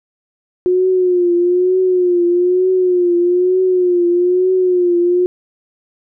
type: tone with vibrato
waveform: sine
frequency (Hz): 360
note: F#4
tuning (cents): -47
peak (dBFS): -10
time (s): 0.66-5.26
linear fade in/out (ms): 0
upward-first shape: triangle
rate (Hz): 1.1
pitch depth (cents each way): 69
effects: none